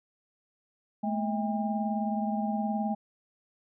sine tone cluster, 214 / 233.1 / 641 / 804 Hz, A3 / A#3 / E5 / G5, -48 / 0 / -49 / +44 cents, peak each -29 / -38 / -38 / -33 dBFS, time 1.03-2.95 s, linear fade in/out 10 ms, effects none

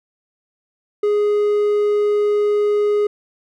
triangle tone, 415.3 Hz, G#4, in tune, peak -12 dBFS, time 1.03-3.07 s, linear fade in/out 5 ms, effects none

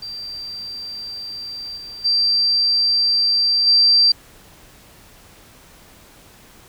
sine tone with level steps, 4699 Hz, D8, in tune, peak -28 / -32 / -14 / -10 dBFS, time 0.02-4.12 s, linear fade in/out 5 ms, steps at 1.76 / 2.04 / 3.66 s, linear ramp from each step 20 ms, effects pink hiss -47 dBFS RMS until 6.68 s

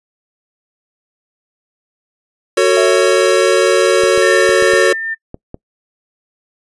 square chord, F# minor, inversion none, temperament equal with one note detuned, 370 / 449.8 / 554.4 Hz, F#4 / A4 / C#5, 0 / +38 / 0 cents, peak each -14 dBFS, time 2.57-4.93 s, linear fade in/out 5 ms
sine tone with exponential decay, 652 Hz, E5, 19 cents flat, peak -15 dBFS, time 2.77-3.92 s, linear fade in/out 1 ms, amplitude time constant 250 ms
clicks, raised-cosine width 2 ms, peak -14 dBFS, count 7, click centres 4.036 / 4.177 / 4.492 / 4.624 / 4.735 / 5.344 / 5.544 s
sine tone with tremolo, 1799 Hz, A6, 38 cents sharp, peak -15 dBFS, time 4.21-5.15 s, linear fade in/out 20 ms, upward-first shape triangle, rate 2.2 Hz, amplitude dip 45%
effects noise-tail reverb RT60 0.1 s tail -25 dB re dry + resampled to 24000 Hz

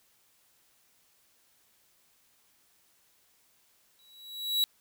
45% pulse tone with exponential growth, 3900 Hz, B7, 23 cents flat, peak -22 dBFS, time 3.99-4.64 s, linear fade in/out 0 ms, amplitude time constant 140 ms, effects white hiss -67 dBFS RMS until 4.8 s

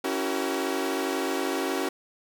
sawtooth chord, F# dominant seventh, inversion second, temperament equal with one note detuned, 277.2 / 329.6 / 379.1 / 466.2 Hz, C#4 / E4 / F#4 / A#4, 0 / 0 / +42 / 0 cents, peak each -27 / -29 / -26 / -31 dBFS, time 0.04-1.89 s, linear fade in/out 5 ms, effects none

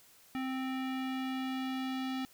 square tone with low-pass filter sweep, 261.6 Hz, C4, in tune, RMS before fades -36 dBFS, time 0.35-2.25 s, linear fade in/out 0 ms, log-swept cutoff 2500 to 3800 Hz, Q 1.7, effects white hiss -61 dBFS RMS until 2.33 s

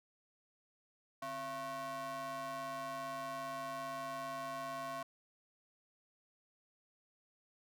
square ring-modulated tone, 206.3 Hz, G#3, 11 cents flat, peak -38 dBFS, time 1.22-5.03 s, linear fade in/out 5 ms, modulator 884 Hz, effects none

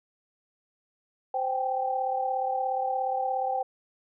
sine tone cluster, 519 / 776 / 813 Hz, C5 / G5 / G#5, -14 / -18 / -37 cents, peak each -32 / -27 / -35 dBFS, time 1.34-3.63 s, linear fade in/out 5 ms, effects none

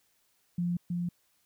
sine tone with echo, 174.61 Hz, F3, in tune, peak -27 dBFS, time 0.58-0.77 s, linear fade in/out 5 ms, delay 320 ms, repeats 1, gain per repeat -2 dB, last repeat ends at 1.09 s, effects white hiss -71 dBFS RMS until 1.45 s

